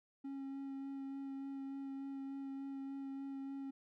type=tone with vibrato; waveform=triangle; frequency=273 Hz; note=C#4; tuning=26 cents flat; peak=-40 dBFS; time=0.24-3.71 s; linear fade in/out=10 ms; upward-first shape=sine; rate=3.4 Hz; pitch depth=12 cents each way; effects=none